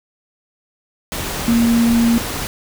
sine tone in noise, 233.1 Hz, A#3, in tune, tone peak -11 dBFS, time 1.48-2.18 s, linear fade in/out 0 ms, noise pink, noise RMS -24 dBFS, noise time 1.12-2.47 s, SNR +10 dB, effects none

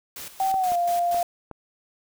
white noise with tremolo, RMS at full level -37 dBFS, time 0.16-1.23 s, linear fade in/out 2 ms, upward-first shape square, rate 4.2 Hz, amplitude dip 70%
sine tone with pitch glide, 769 to 697.1 Hz, G5 to F5, -33 to -3 cents, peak -20 dBFS, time 0.4-1.23 s, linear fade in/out 2 ms, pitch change -170 cents, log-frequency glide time 0.57-0.75 s
clicks, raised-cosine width 1 ms, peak -23 dBFS, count 4, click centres 0.542 / 0.72 / 1.145 / 1.513 s
effects none

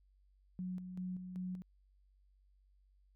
sine tone with tremolo, 182.9 Hz, F#3, 20 cents flat, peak -38 dBFS, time 0.59-1.62 s, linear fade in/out 0 ms, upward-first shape square, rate 2.6 Hz, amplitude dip 50%, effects added 48 Hz sine -66 dBFS peak until 3.15 s

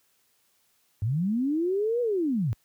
sine linear two-way sweep, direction up then down, 96.3 to 493.9 to 96.3 Hz, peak -23 dBFS, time 1.02-2.53 s, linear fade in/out 0 ms, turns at 2.01 s, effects white hiss -68 dBFS RMS until 2.64 s + high-pass 60 Hz 12 dB/octave

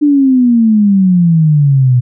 sine exponential sweep, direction down, 299.1 to 121.6 Hz, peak -5 dBFS, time 0.01-2.01 s, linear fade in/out 20 ms, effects none

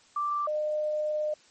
sine tone pair in turn, 1174.7 / 607 Hz, D6 / D#5, 0 / -43 cents, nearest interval major seventh, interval 1143 cents, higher first, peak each -26 dBFS, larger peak neither, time 0.16-0.47 / 0.47-1.34 s, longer second, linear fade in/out 5 ms, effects white hiss -59 dBFS RMS until 1.5 s + MP3 32 kbps

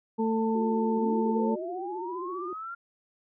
harmonic tone, 222.9 Hz, A3, 23 cents sharp, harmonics 1 / 2 / 4, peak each -26 / -29 / -32 dBFS, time 0.18-1.56 s, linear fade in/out 20 ms
sine tone with vibrato, 359.6 Hz, F#4, 49 cents flat, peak -34 dBFS, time 0.55-2.53 s, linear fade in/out 2 ms, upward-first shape sine, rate 15 Hz, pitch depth 88 cents each way
sine linear sweep, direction up, 201.5 to 1401 Hz, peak -35 dBFS, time 0.97-2.75 s, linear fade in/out 10 ms
effects none

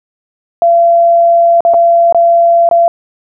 sine tone with dropouts, 681 Hz, F5, 44 cents flat, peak -4 dBFS, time 0.62-2.88 s, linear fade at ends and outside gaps 1 ms, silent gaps 1.606-1.65 / 1.737-1.742 / 2.125-2.146 / 2.69-2.712 s, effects none

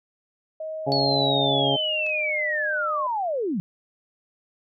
sine tone with pitch glide, 630 to 606.8 Hz, D#5 to D#5, +21 to -44 cents, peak -29 dBFS, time 0.6-3.07 s, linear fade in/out 5 ms, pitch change -65 cents, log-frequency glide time 1.4-2.44 s
harmonic tone, 138.59 Hz, C#3, in tune, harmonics 1 / 2 / 3 / 4 / 5 / 6, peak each -28 / -28 / -28 / -28 / -28 / -28 dBFS, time 0.86-1.77 s, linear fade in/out 20 ms
sine linear sweep, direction down, 4435 to 160.4 Hz, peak -23 dBFS, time 0.92-3.6 s, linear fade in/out 0 ms
clicks, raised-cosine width 0.2 ms, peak -26 / -34 dBFS, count 2, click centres 2.065 / 2.094 s
effects none

